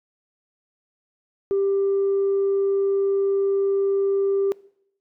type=tone; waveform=sine; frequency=394.1 Hz; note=G4; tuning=9 cents sharp; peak=-17 dBFS; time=1.51-4.52 s; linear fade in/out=0 ms; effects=noise-tail reverb RT60 0.7 s tail -23 dB re dry + tanh soft clip ceiling -15 dBFS